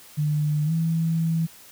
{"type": "tone with pitch glide", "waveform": "sine", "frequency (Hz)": [150, 163.58], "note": ["D3", "E3"], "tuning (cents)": [37, -13], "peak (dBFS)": -20, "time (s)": [0.17, 1.47], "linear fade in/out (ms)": 20, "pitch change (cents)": 150, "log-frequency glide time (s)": [0.65, 0.72], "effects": ["white hiss -48 dBFS RMS until 1.71 s"]}